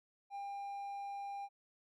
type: tone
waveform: triangle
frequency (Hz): 800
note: G5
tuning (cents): +35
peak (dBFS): -39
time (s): 0.3-1.49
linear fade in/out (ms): 50
effects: none